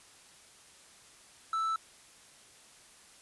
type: tone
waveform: triangle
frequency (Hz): 1319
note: E6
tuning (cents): +1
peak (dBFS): -27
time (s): 1.53-1.76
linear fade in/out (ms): 2
effects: white hiss -57 dBFS RMS until 3.21 s + resampled to 24000 Hz